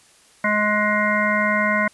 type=harmonic tone; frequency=210.2 Hz; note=G#3; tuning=21 cents sharp; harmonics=1 / 3 / 5 / 7 / 9 / 10; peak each=-24 / -24 / -24 / -24 / -24 / -24 dBFS; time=0.44-1.88 s; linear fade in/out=5 ms; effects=white hiss -53 dBFS RMS until 1.93 s + resampled to 24000 Hz